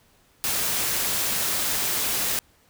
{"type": "noise", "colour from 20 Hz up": "white", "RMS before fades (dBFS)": -25, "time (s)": [0.44, 2.39], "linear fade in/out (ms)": 0, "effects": ["pink hiss -60 dBFS RMS until 2.69 s"]}